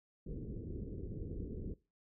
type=low-pass noise; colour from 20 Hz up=pink; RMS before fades=-43 dBFS; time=0.26-1.74 s; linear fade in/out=5 ms; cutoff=450 Hz; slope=48 dB/octave; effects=noise-tail reverb RT60 0.3 s tail -21 dB re dry